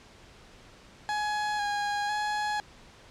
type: tone with vibrato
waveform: 30% pulse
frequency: 830.6 Hz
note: G#5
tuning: in tune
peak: -25 dBFS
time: 1.09-2.6 s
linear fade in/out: 0 ms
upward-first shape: square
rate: 1 Hz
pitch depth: 20 cents each way
effects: pink hiss -53 dBFS RMS until 3.1 s + low-pass 6000 Hz 12 dB/octave